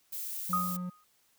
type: noise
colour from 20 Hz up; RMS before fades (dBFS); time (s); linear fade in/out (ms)
violet; -38; 0.12-0.77; 10
type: tone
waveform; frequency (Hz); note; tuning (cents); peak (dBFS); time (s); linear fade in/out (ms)
triangle; 180; F#3; -47; -32; 0.49-0.9; 10
type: tone with exponential decay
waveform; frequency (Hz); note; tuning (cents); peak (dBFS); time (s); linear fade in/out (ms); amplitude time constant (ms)
sine; 1244.5; D#6; 0; -24; 0.53-1.04; 2; 110
effects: white hiss -69 dBFS RMS until 1.38 s